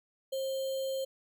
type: tone with sample-and-hold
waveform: sine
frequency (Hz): 534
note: C5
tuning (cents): +35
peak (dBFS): -31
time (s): 0.32-1.05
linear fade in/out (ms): 10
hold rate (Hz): 3675
effects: none